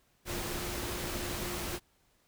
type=tone in noise; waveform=sine; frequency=353.4 Hz; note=F4; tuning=21 cents sharp; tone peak=-43 dBFS; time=0.25-1.8 s; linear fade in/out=50 ms; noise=pink; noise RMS=-37 dBFS; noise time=0.25-1.8 s; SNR=-9 dB; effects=pink hiss -70 dBFS RMS until 2.27 s